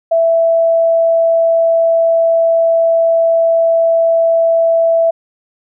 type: tone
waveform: sine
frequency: 662 Hz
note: E5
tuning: 7 cents sharp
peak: -8 dBFS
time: 0.11-5.11 s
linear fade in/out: 10 ms
effects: none